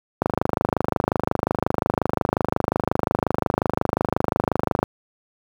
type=click train; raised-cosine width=1 ms; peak=-3 dBFS; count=119; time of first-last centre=0.22-4.829 s; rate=25.6 Hz; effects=high-pass 80 Hz 12 dB/octave + 7-bit